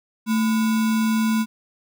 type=tone with sample-and-hold; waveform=sine; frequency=221.3 Hz; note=A3; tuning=10 cents sharp; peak=-17 dBFS; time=0.26-1.46 s; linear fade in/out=50 ms; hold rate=1225 Hz; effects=none

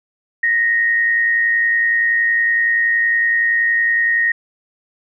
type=tone pair together; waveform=sine; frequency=1862 / 1972.7 Hz; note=A#6 / B6; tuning=-2 / -2 cents; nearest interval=minor second; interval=100 cents; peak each=-13 / -24 dBFS; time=0.43-4.32 s; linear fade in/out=5 ms; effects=none

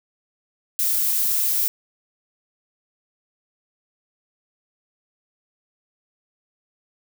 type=noise; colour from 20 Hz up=violet; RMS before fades=-21 dBFS; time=0.79-1.68 s; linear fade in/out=0 ms; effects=none

